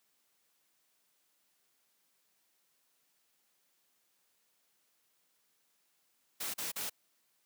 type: noise bursts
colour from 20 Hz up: white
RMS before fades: -38 dBFS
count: 3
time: 6.4-6.898 s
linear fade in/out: 10 ms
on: 140 ms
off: 39 ms
effects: white hiss -75 dBFS RMS until 7.45 s + high-pass 150 Hz 12 dB/octave